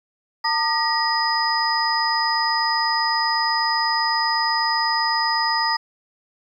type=tone cluster; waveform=sine; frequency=907 / 1211 / 1902 / 4987 Hz; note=A#5 / D#6 / A#6 / D#8; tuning=-48 / -47 / +34 / +3 cents; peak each=-22 / -26 / -25 / -23 dBFS; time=0.44-5.77 s; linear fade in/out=10 ms; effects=9-bit